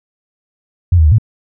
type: tone with pitch steps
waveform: sine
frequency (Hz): 88.1 / 79.3 / 75.6 / 109.6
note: F2 / D#2 / D#2 / A2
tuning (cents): +16 / +33 / -49 / -6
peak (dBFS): -5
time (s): 0.92-1.184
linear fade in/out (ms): 5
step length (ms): 66
effects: none